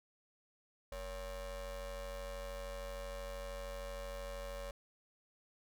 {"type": "ring-modulated tone", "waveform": "45% pulse", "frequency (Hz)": 257.5, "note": "C4", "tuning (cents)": -28, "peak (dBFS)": -39, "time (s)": [0.92, 4.71], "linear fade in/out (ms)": 2, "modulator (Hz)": 304, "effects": []}